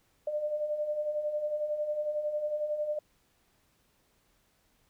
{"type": "beating tone pair", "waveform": "sine", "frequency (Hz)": [591, 602], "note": ["D5", "D5"], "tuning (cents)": [11, 43], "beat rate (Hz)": 11, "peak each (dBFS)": [-38, -30], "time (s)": [0.27, 2.99], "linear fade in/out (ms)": 5, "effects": ["pink hiss -70 dBFS RMS until 4.89 s"]}